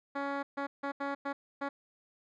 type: tone bursts at uneven times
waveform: 10% pulse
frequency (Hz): 279.9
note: C#4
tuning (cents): +17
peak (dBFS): -24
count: 6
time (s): 0.15-0.43 / 0.57-0.67 / 0.83-0.92 / 1-1.15 / 1.25-1.33 / 1.61-1.69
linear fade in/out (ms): 10
effects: low-pass 2000 Hz 12 dB/octave